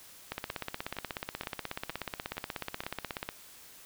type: two click trains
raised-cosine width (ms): 0.3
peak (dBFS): -24 / -18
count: 6 / 50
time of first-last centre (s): 0.5-2.836 / 0.32-3.29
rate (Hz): 2.14 / 16.5
effects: white hiss -53 dBFS RMS until 3.85 s